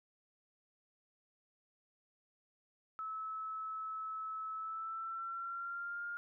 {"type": "tone with pitch glide", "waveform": "sine", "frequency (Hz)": [1300, 1409.5], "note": ["E6", "F6"], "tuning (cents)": [-24, 16], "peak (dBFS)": -39, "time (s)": [2.99, 6.17], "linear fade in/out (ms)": 0, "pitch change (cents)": 140, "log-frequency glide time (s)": [4.55, 6.05], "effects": []}